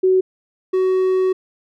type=tone pair in turn; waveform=sine / triangle; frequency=374.1 / 374.1 Hz; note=F#4 / F#4; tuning=+19 / +19 cents; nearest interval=unison; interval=0 cents; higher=neither; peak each=-11 / -12 dBFS; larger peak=first; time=0.03-0.21 / 0.73-1.33 s; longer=second; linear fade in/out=10 ms; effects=none